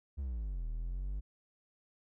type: exponential two-way sweep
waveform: triangle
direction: down then up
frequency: 73.42 to 38.85 to 51.4 Hz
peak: -33 dBFS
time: 0.17-1.21 s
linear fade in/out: 20 ms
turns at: 0.68 s
effects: none